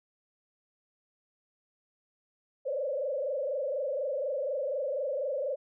sine tone with frequency modulation, 553 Hz, C#5, 4 cents flat, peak -29 dBFS, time 2.65-5.56 s, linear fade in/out 20 ms, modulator 24.1 Hz, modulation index 2, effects none

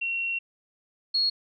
sine tone pair in turn, 2733 / 4313 Hz, F7 / C#8, -38 / -48 cents, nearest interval minor sixth, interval 790 cents, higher second, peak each -26 / -21 dBFS, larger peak second, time 0.01-0.39 / 1.14-1.3 s, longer first, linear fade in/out 10 ms, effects none

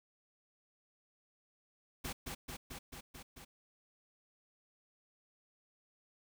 pink noise with echo, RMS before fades -41 dBFS, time 2.04-2.13 s, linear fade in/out 10 ms, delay 220 ms, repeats 6, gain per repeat -2 dB, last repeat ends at 3.45 s, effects none

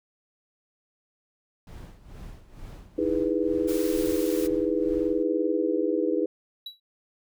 brown noise with tremolo, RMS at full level -40 dBFS, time 1.67-5.23 s, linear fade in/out 2 ms, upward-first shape sine, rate 2.2 Hz, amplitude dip 75%
sine chord, E major seventh, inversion third, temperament just, 309 / 329.6 / 412 / 494.4 Hz, D#4 / E4 / G#4 / B4, -12 / 0 / -14 / +2 cents, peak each -28 dBFS, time 2.98-6.26 s, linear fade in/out 5 ms
white high-pass noise, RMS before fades -39 dBFS, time 3.67-4.48 s, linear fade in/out 20 ms, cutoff 300 Hz, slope 96 dB/octave
triangle tone with exponential decay, 3910 Hz, B7, 18 cents flat, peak -30 dBFS, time 6.66-6.8 s, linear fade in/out 5 ms, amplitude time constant 30 ms
effects none

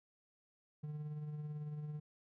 triangle tone with tremolo, 150.1 Hz, D3, 38 cents sharp, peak -37 dBFS, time 0.83-2 s, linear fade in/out 10 ms, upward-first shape triangle, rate 18 Hz, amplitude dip 45%, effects none

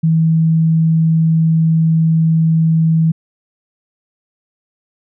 sine tone, 161.7 Hz, E3, 33 cents flat, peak -9 dBFS, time 0.03-3.12 s, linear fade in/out 10 ms, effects none

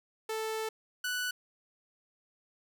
sawtooth tone pair in turn, 440 / 1483.6 Hz, A4 / F#6, 0 / +4 cents, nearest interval octave + major sixth, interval 2104 cents, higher second, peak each -29 / -28 dBFS, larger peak second, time 0.29-0.69 / 1.04-1.31 s, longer first, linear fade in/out 5 ms, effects none

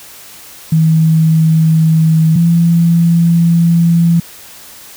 sine tone pair in turn, 160.1 / 168.66 Hz, D#3 / E3, +50 / +40 cents, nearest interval minor second, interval 90 cents, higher second, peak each -6 dBFS, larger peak neither, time 0.72-2.36 / 2.36-4.2 s, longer second, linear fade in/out 5 ms, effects white hiss -35 dBFS RMS until 4.96 s

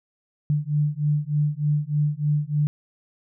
sine beating tone pair, 146.83 / 150.13 Hz, D3 / D3, 0 / +38 cents, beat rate 3.3 Hz, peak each -23 dBFS, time 0.5-2.67 s, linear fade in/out 0 ms, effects none

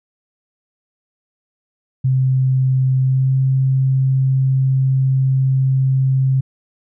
sine tone with pitch glide, 130.81 to 132.71 Hz, C3 to C3, 0 to +25 cents, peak -12 dBFS, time 2.04-6.41 s, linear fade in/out 10 ms, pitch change +25 cents, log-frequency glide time 3.01-3.36 s, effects none

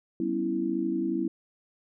sine chord, C# half-diminished seventh, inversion second, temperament equal with one note detuned, 192.63 / 246.9 / 277.2 / 329.6 Hz, G3 / B3 / C#4 / E4, -30 / 0 / 0 / 0 cents, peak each -34 / -33 / -33 / -28 dBFS, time 0.2-1.28 s, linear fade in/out 2 ms, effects none

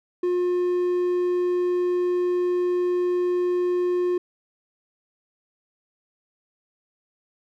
triangle tone, 357.1 Hz, F4, 39 cents sharp, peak -18 dBFS, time 0.23-4.18 s, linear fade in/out 5 ms, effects none

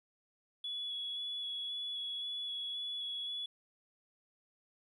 triangle tone with vibrato, 3388 Hz, G#7, 34 cents sharp, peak -34 dBFS, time 0.64-3.46 s, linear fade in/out 5 ms, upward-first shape square, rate 1.9 Hz, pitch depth 11 cents each way, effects tanh soft clip ceiling -35 dBFS

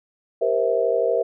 sine chord, C dominant seventh, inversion second, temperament just, 392.4 / 470.9 / 523.3 / 654.1 Hz, G4 / Bb4 / C5 / E5, +2 / +18 / 0 / -14 cents, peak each -27 / -21 / -24 / -23 dBFS, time 0.41-1.23 s, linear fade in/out 10 ms, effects none

